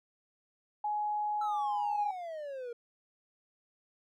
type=tone with pitch glide; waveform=sine; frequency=839 to 828.4 Hz; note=G#5 to G#5; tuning=+17 to -5 cents; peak=-30 dBFS; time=0.84-2.11 s; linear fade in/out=5 ms; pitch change=-22 cents; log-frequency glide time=1.48-1.74 s
type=exponential sweep; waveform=triangle; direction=down; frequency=1337 to 466.2 Hz; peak=-36 dBFS; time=1.41-2.73 s; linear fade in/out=5 ms
effects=none